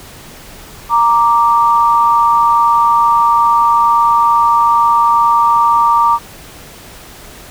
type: tone pair together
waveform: sine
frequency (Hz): 932.3 / 1174.6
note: A#5 / D6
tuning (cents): 0 / 0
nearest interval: major third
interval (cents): 400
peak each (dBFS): -10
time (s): 0.89-6.19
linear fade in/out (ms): 50
effects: pink hiss -35 dBFS RMS until 7.5 s